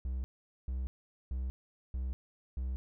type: tone bursts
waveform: triangle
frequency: 64 Hz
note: C2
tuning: 38 cents flat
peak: -31 dBFS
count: 5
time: 0.05-2.76 s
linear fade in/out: 0 ms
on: 190 ms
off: 440 ms
effects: none